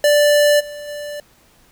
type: tone with level steps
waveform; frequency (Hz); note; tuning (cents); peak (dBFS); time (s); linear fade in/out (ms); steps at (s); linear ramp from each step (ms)
square; 587.3; D5; 0; -11 / -30 / -27; 0.04-1.2; 2; 0.59 / 0.87; 20
effects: pink hiss -53 dBFS RMS until 1.71 s